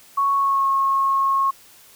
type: tone with pitch glide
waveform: sine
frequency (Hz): 1108.7 to 1088.4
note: C#6 to C#6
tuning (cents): 0 to -32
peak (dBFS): -16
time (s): 0.17-1.51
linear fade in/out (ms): 10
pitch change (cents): -32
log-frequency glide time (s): 0.34-0.67
effects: white hiss -49 dBFS RMS until 1.95 s